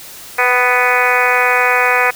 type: harmonic tone with a mistuned harmonic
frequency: 247.8 Hz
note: B3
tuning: 6 cents sharp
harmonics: 2 / 3 / 4 / 5 / 6 / 7 / 8 / 9 / 10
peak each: -19 / -19 / -19 / -19 / -19 / -19 / -19 / -19 / -19 dBFS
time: 0.38-2.11 s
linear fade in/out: 10 ms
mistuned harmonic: 3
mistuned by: +21 cents
effects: white hiss -34 dBFS RMS until 2.15 s